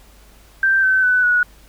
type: tone with pitch steps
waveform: sine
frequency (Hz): 1568 / 1532.2 / 1497.2 / 1463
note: G6 / G6 / F#6 / F#6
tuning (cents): 0 / -40 / +20 / -20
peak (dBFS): -12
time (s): 0.63-1.43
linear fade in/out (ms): 2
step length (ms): 200
effects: added 50 Hz sine -47 dBFS peak until 1.68 s + pink hiss -50 dBFS RMS until 1.68 s